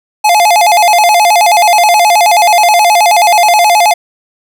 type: tone with vibrato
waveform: square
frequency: 770 Hz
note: G5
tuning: 31 cents flat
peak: -5 dBFS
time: 0.24-3.94 s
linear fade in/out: 10 ms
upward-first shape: square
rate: 9.4 Hz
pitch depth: 170 cents each way
effects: none